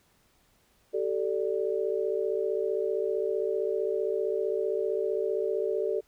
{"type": "chord", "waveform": "sine", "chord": "G suspended second", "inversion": "none", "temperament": "equal with one note detuned", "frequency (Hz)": [384.6, 440, 587.3], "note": ["G4", "A4", "D5"], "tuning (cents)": [-33, 0, 0], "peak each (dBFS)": [-30, -29, -33], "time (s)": [0.93, 6.01], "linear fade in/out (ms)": 20, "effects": ["pink hiss -66 dBFS RMS until 6.07 s"]}